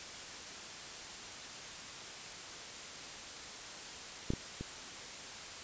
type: clicks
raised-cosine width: 3 ms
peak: -19 / -23 / -27 dBFS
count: 3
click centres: 4.304 / 4.336 / 4.61 s
effects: white hiss -46 dBFS RMS until 5.63 s + resampled to 16000 Hz